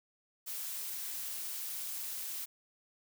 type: noise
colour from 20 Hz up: blue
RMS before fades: -40 dBFS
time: 0.46-2.46 s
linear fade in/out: 20 ms
effects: none